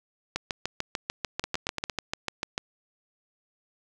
two click trains, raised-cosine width 0.2 ms, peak -11 / -12 dBFS, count 16 / 5, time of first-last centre 0.36-2.579 / 1.44-1.898 s, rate 6.76 / 8.74 Hz, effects none

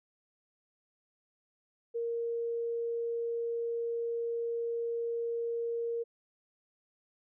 sine tone, 466.2 Hz, A#4, in tune, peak -31 dBFS, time 1.94-6.04 s, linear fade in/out 20 ms, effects none

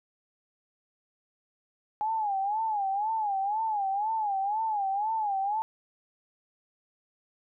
sine tone with vibrato, 831 Hz, G#5, 1 cent sharp, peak -26 dBFS, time 2.01-5.62 s, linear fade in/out 0 ms, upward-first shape sine, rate 2 Hz, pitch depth 130 cents each way, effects none

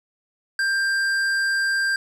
sine tone with hard clipping, 1586 Hz, G6, 20 cents sharp, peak -21 dBFS, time 0.59-1.96 s, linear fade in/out 2 ms, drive 10 dB, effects none

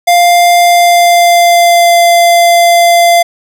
square tone with pitch glide, 698.5 to 688.9 Hz, F5 to F5, 0 to -24 cents, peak -4 dBFS, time 0.07-3.23 s, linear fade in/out 10 ms, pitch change -24 cents, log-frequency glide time 0.59-1.96 s, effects none

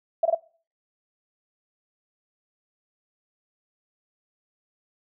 sine tone bursts, 661 Hz, E5, 5 cents sharp, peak -16 dBFS, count 3, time 0.23-0.349 s, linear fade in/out 5 ms, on 25 ms, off 22 ms, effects noise-tail reverb RT60 0.4 s tail -20 dB re dry

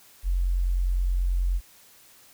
sine tone, 44.78 Hz, F1, 44 cents sharp, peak -21 dBFS, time 0.23-1.61 s, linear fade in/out 50 ms, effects white hiss -54 dBFS RMS until 2.33 s

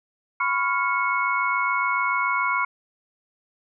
sine tone cluster, 997 / 1104 / 1399 / 2201 Hz, B5 / C#6 / F6 / C#7, +16 / -7 / +3 / -13 cents, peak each -26 dBFS, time 0.4-2.65 s, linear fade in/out 5 ms, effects none

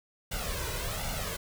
pink noise with flanger, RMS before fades -34 dBFS, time 0.31-1.37 s, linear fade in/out 10 ms, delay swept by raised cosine 1.4 to 2.05 ms, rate 1.3 Hz, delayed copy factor +0.75, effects none

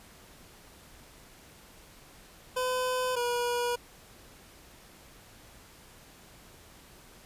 25% pulse tone pair in turn, 507 / 482.8 Hz, B4 / B4, +45 / -39 cents, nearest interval minor second, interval 84 cents, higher first, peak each -24 dBFS, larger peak neither, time 2.56-3.16 / 3.16-3.76 s, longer neither, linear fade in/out 10 ms, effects pink hiss -54 dBFS RMS until 7.25 s + resampled to 32000 Hz

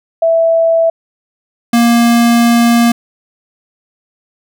sine / square tone pair in turn, 659.3 / 235.1 Hz, E5 / A#3, 0 / +15 cents, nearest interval octave + tritone, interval 1785 cents, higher first, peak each -7 dBFS, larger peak neither, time 0.22-0.9 / 1.73-2.92 s, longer second, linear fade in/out 5 ms, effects none

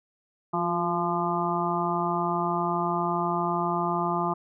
harmonic tone with a mistuned harmonic, 172.4 Hz, F3, 22 cents flat, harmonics 1 / 2 / 4 / 5 / 6 / 7, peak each -31 / -31 / -31 / -31 / -31 / -31 dBFS, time 0.53-4.34 s, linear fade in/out 10 ms, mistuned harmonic 2, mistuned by +34 cents, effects none

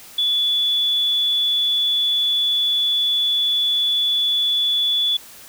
sine tone, 3440 Hz, A7, 40 cents flat, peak -16 dBFS, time 0.18-5.17 s, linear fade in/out 5 ms, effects white hiss -42 dBFS RMS until 5.48 s

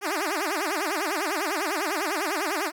10% pulse tone with vibrato, 349.2 Hz, F4, in tune, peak -17 dBFS, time 0.01-2.72 s, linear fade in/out 50 ms, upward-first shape sine, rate 10 Hz, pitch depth 300 cents each way, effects none

